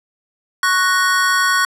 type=chord; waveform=square; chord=F# major; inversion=second; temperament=equal; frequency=1108.7 / 1480 / 1864.7 Hz; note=C#6 / F#6 / A#6; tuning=0 / 0 / 0 cents; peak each=-18 / -17 / -21 dBFS; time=0.63-1.65 s; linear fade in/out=2 ms; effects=low-pass 12000 Hz 12 dB/octave